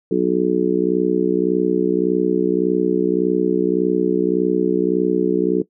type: harmonic tone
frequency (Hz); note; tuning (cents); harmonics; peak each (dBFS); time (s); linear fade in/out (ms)
61.74; B1; 0; 3 / 4 / 5 / 6 / 7; -22 / -27 / -20 / -19 / -20; 0.11-5.62; 5
effects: noise-tail reverb RT60 0.1 s tail -18 dB re dry